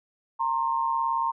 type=tone pair together; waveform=sine; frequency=922 / 1060.4 Hz; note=A#5 / C6; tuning=-19 / +23 cents; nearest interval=major second; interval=242 cents; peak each=-25 / -27 dBFS; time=0.39-1.32 s; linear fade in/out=20 ms; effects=none

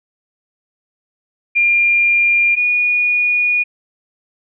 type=tone pair in turn; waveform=sine; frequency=2400 / 2450 Hz; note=D7 / D#7; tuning=+37 / -27 cents; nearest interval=unison; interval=36 cents; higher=second; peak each=-10 / -12 dBFS; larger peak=first; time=1.55-2.56 / 2.56-3.64 s; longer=second; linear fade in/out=20 ms; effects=none

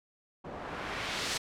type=noise with low-pass filter sweep; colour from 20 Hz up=white; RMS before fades=-37 dBFS; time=0.44-1.38 s; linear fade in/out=10 ms; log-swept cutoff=650 to 6200 Hz; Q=0.83; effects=none

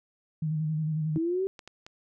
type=tone with vibrato; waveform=sine; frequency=155.56 Hz; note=D#3; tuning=in tune; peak=-26 dBFS; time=0.42-1.18 s; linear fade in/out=5 ms; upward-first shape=square; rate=11 Hz; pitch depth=31 cents each way
type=linear sweep; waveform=sine; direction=up; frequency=314.2 to 392 Hz; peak=-25 dBFS; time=1.16-1.47 s; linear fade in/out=0 ms
type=clicks; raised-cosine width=0.2 ms; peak=-27 dBFS; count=3; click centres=1.592 / 1.676 / 1.865 s
effects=none

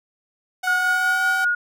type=tone with pitch glide; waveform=sawtooth; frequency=740 to 762.1 Hz; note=F#5 to G5; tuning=0 to -49 cents; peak=-21 dBFS; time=0.63-1.45 s; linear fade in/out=10 ms; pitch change=+51 cents; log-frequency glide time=0.76-1.26 s
type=tone with tremolo; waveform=sine; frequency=1441 Hz; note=F#6; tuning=46 cents flat; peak=-16 dBFS; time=0.67-1.55 s; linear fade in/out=5 ms; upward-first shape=triangle; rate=5.3 Hz; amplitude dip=40%
effects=none

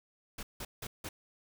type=noise bursts; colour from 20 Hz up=pink; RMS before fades=-41 dBFS; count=4; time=0.38-1.09 s; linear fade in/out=5 ms; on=50 ms; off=170 ms; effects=none

